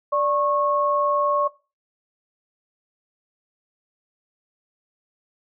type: tone pair together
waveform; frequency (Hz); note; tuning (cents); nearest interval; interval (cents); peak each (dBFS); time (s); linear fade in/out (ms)
sine; 585.4 / 1095; D5 / C#6; -6 / -22; major seventh; 1084; -21; 0.12-1.48; 10
effects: noise-tail reverb RT60 0.3 s tail -19 dB re dry